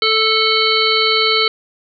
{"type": "harmonic tone", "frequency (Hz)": 440, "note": "A4", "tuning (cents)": 0, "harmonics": [1, 3, 5, 7, 9, 10], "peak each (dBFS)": [-19, -19, -19, -19, -19, -19], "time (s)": [0.02, 1.48], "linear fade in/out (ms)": 2, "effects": []}